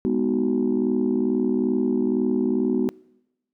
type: chord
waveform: sine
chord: G# minor seventh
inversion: none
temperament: just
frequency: 207.7 / 249.2 / 311.5 / 373.8 Hz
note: G#3 / B3 / D#4 / F#4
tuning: 0 / +16 / +2 / +18 cents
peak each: -25 / -22 / -26 / -24 dBFS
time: 0.05-2.89 s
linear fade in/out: 0 ms
effects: noise-tail reverb RT60 1.0 s tail -26 dB re dry + tanh soft clip ceiling -12 dBFS